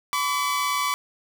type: tone pair together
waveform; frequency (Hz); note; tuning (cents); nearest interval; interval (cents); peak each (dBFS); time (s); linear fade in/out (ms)
sawtooth; 1008.7 / 1146; B5 / D6; +36 / -43; major second; 221; -24 / -20; 0.13-0.94; 0
effects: none